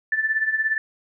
sine tone with tremolo, 1760 Hz, A6, in tune, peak -16 dBFS, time 0.12-0.78 s, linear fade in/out 2 ms, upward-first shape triangle, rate 17 Hz, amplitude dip 80%, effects none

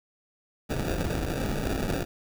pink noise with sample-and-hold, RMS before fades -29 dBFS, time 0.69-2.05 s, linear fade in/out 20 ms, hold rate 1050 Hz, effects none

